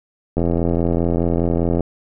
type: click train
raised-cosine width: 2 ms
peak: -6 dBFS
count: 123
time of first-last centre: 0.37-1.807 s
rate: 84.9 Hz
effects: none